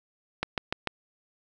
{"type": "click train", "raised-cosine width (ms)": 0.3, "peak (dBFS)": -11, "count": 4, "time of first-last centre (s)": [0.43, 0.873], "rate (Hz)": 6.77, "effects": []}